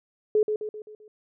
sine tone with echo, 426.2 Hz, G#4, 45 cents sharp, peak -17 dBFS, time 0.35-0.43 s, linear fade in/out 2 ms, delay 130 ms, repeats 5, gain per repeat -6 dB, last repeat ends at 1.08 s, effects none

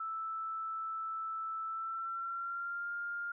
sine tone with pitch glide, 1318.5 to 1405 Hz, E6 to F6, 0 to +10 cents, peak -36 dBFS, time 0-3.32 s, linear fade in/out 5 ms, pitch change +110 cents, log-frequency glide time 1.66-2.91 s, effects none

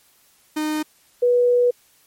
45% pulse / sine tone pair in turn, 306.8 / 488.4 Hz, D#4 / B4, -24 / -19 cents, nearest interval minor sixth, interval 805 cents, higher second, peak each -21 / -13 dBFS, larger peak second, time 0.56-0.83 / 1.22-1.71 s, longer second, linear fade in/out 10 ms, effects white hiss -57 dBFS RMS until 2.06 s + MP3 64 kbps

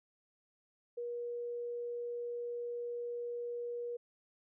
sine tone, 478.5 Hz, A#4, 45 cents sharp, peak -37 dBFS, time 0.97-3.97 s, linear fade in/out 10 ms, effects none

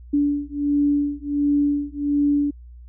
sine beating tone pair, 287.9 / 289.3 Hz, D4 / D4, -34 / -26 cents, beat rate 1.4 Hz, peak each -21 dBFS, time 0.13-2.51 s, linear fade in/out 10 ms, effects added 60 Hz sine -39 dBFS peak until 2.88 s

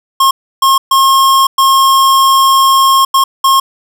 square tone bursts at uneven times, 1076 Hz, C6, 48 cents sharp, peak -6 dBFS, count 6, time 0.2-0.31 / 0.62-0.78 / 0.91-1.47 / 1.58-3.05 / 3.14-3.24 / 3.44-3.6 s, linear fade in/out 5 ms, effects none

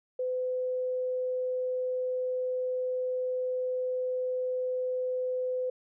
sine tone, 507 Hz, B4, 45 cents sharp, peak -28 dBFS, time 0.19-5.7 s, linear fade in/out 5 ms, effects none

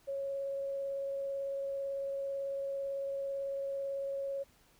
sine tone with vibrato, 551 Hz, C#5, 11 cents flat, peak -34 dBFS, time 0.07-4.44 s, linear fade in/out 20 ms, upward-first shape triangle, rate 18 Hz, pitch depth 11 cents each way, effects pink hiss -66 dBFS RMS until 4.79 s

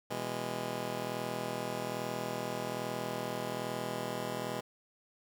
10% pulse chord, E major, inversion second, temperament just, 123.61 / 164.81 / 206 Hz, B2 / E3 / G#3, +2 / 0 / -14 cents, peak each -32 / -34 / -31 dBFS, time 0.1-4.61 s, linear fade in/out 10 ms, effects none

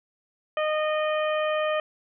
harmonic tone, 615 Hz, D#5, 20 cents flat, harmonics 1 / 2 / 3 / 4 / 5, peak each -24 / -30 / -34 / -36 / -38 dBFS, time 0.57-1.8 s, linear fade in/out 2 ms, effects none

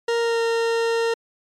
40% pulse tone with pitch glide, 466.4 to 460 Hz, A#4 to A#4, +1 to -23 cents, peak -18 dBFS, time 0.08-1.14 s, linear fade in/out 5 ms, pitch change -24 cents, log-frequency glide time 0.19-0.41 s, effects low-pass 6000 Hz 12 dB/octave + MP3 96 kbps

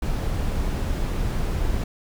brown noise, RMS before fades -24 dBFS, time 0.02-1.84 s, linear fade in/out 5 ms, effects none

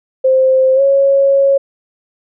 sine tone with pitch glide, 523.3 to 550.6 Hz, C5 to C#5, 0 to -12 cents, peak -7 dBFS, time 0.24-1.58 s, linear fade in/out 10 ms, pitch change +88 cents, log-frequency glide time 0.75-0.81 s, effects none

